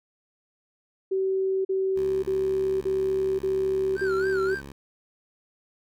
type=tone bursts; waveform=sine; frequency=382.4 Hz; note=G4; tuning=43 cents flat; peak=-22 dBFS; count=6; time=1.11-4.55 s; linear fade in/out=10 ms; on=540 ms; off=40 ms
type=tone; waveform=10% pulse; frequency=69.3 Hz; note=C#2; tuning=in tune; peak=-31 dBFS; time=1.96-4.72 s; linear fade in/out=5 ms
type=tone with vibrato; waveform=triangle; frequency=1466 Hz; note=F#6; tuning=16 cents flat; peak=-28 dBFS; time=3.95-4.62 s; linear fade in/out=50 ms; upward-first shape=sine; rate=3.7 Hz; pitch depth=140 cents each way
effects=none